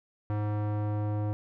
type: tone with low-pass filter sweep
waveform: square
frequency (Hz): 104.9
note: G#2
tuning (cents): +18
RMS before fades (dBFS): -30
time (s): 0.3-1.33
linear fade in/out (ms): 0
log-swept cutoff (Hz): 1200 to 780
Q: 0.99
effects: none